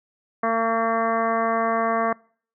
harmonic tone, 227.1 Hz, A#3, 45 cents flat, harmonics 1 / 2 / 3 / 4 / 5 / 6 / 7 / 8 / 9, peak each -28 / -28 / -24 / -33 / -24 / -35 / -34 / -34 / -37 dBFS, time 0.43-2.13 s, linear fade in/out 5 ms, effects noise-tail reverb RT60 0.5 s tail -25 dB re dry

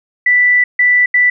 sine tone bursts at uneven times, 1975.5 Hz, B6, in tune, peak -7 dBFS, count 3, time 0.26-0.64 / 0.79-1.06 / 1.14-1.3 s, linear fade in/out 5 ms, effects none

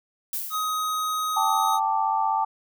violet noise with exponential decay, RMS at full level -27 dBFS, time 0.33-1.07 s, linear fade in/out 2 ms, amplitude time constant 160 ms
square tone, 1258 Hz, D#6, 19 cents sharp, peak -25 dBFS, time 0.5-1.8 s, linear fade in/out 50 ms
sine chord, G suspended second, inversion none, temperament equal, 784 / 880 / 1174.7 Hz, G5 / A5 / D6, 0 / 0 / 0 cents, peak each -26 / -23 / -28 dBFS, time 1.36-2.45 s, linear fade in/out 10 ms
effects none

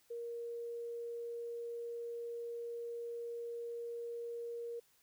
sine tone, 470 Hz, A#4, 14 cents sharp, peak -40 dBFS, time 0.1-4.8 s, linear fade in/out 10 ms, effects white hiss -71 dBFS RMS until 5.02 s

